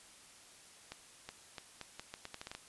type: accelerating click train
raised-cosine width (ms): 0.2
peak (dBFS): -26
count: 12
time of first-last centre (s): 0.92-2.55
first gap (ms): 370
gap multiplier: 0.79
effects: white hiss -58 dBFS RMS until 2.68 s + resampled to 24000 Hz